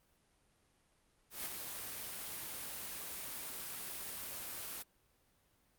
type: noise with ADSR envelope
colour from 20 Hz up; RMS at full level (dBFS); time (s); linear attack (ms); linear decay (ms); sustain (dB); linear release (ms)
white; -39; 1.3-4.83; 160; 6; -5; 14
effects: pink hiss -73 dBFS RMS until 5.78 s + Opus 32 kbps